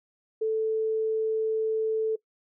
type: tone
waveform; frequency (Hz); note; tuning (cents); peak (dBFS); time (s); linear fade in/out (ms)
sine; 440; A4; 0; -23; 0.41-2.16; 10
effects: noise-tail reverb RT60 0.1 s tail -21 dB re dry